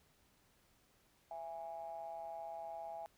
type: ring-modulated tone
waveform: triangle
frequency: 78.7 Hz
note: D#2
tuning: 20 cents sharp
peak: -38 dBFS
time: 1.31-3.06 s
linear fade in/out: 0 ms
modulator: 745 Hz
effects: tanh soft clip ceiling -34 dBFS + pink hiss -72 dBFS RMS until 3.17 s